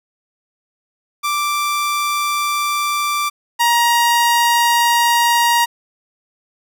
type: tone pair in turn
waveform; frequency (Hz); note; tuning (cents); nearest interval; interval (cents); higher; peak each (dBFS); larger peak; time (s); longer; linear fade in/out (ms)
sawtooth; 1174.7 / 944.3; D6 / A#5; 0 / +22; major third; 378; first; -13 / -8; second; 1.23-3.3 / 3.59-5.66; neither; 20
effects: none